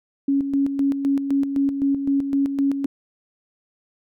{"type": "tone with tremolo", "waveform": "sine", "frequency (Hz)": 277.2, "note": "C#4", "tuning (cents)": 0, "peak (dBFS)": -16, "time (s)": [0.28, 2.86], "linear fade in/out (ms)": 5, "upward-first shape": "square", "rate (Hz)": 3.9, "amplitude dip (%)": 55, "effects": []}